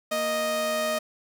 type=tone pair together; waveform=sawtooth; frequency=233.1 / 622.3 Hz; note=A#3 / D#5; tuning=0 / 0 cents; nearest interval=octave + perfect fourth; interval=1700 cents; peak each=-31 / -21 dBFS; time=0.11-0.99 s; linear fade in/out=10 ms; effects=none